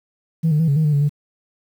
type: tone with pitch steps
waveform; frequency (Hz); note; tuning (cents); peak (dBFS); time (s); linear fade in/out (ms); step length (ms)
sine; 162.7 / 150.9 / 163.3 / 140.6 / 157.3 / 149.9 / 142.9 / 146.5; E3 / D3 / E3 / C#3 / D#3 / D3 / D3 / D3; -22 / +47 / -16 / +25 / +19 / +36 / -47 / -4; -12; 0.43-1.094; 20; 83
effects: tanh soft clip ceiling -11 dBFS + 8-bit